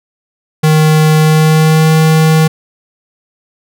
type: tone with pitch glide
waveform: square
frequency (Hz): 155.56 to 158.19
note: D#3 to D#3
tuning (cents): 0 to +29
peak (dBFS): -6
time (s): 0.63-2.48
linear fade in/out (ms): 10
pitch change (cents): +29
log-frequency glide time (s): 1.18-1.92
effects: none